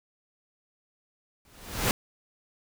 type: noise with exponential growth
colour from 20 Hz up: pink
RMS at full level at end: -22 dBFS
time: 1.45-1.91 s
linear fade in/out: 1 ms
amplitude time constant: 100 ms
effects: none